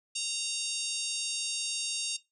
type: harmonic tone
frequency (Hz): 926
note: A#5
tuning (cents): -12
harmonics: 3 / 4 / 5 / 6 / 7 / 8 / 9 / 10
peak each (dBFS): -37 / -38 / -39 / -40 / -40 / -41 / -42 / -42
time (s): 0.15-2.17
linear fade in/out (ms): 10
effects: noise-tail reverb RT60 0.2 s tail -18 dB re dry